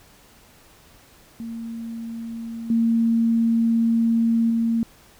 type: tone with level steps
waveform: sine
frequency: 229.3 Hz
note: A#3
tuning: 28 cents flat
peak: -29 / -16 / -18 dBFS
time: 1.4-4.83 s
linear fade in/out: 0 ms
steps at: 2.7 / 4.5 s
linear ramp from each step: 2 ms
effects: pink hiss -52 dBFS RMS until 5.19 s